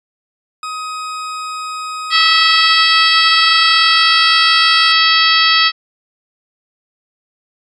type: tone with pitch glide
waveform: 40% pulse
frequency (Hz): 1260 to 1366.1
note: D#6 to F6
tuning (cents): +21 to -39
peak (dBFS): -21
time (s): 0.63-4.92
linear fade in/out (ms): 2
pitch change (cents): +140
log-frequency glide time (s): 2.16-4.31
type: harmonic tone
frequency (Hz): 650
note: E5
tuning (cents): -24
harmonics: 2 / 3 / 4 / 5 / 6 / 7 / 8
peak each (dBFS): -15 / -16 / -18 / -15 / -18 / -16 / -20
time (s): 2.1-5.72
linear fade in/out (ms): 50
effects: resampled to 22050 Hz